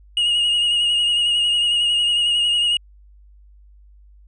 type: tone with vibrato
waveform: triangle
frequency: 2870 Hz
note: F7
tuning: 47 cents sharp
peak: -14 dBFS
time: 0.17-2.77 s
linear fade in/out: 2 ms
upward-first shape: sine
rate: 11 Hz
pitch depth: 28 cents each way
effects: added 50 Hz sine -45 dBFS peak until 4.27 s + resampled to 22050 Hz